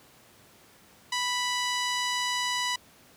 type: tone with low-pass filter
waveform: 5% pulse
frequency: 987 Hz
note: B5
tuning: 1 cent flat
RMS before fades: -29 dBFS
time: 1.12-2.76 s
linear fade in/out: 5 ms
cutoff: 5200 Hz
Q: 0.52
effects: pink hiss -56 dBFS RMS until 3.16 s + high-pass 100 Hz 12 dB/octave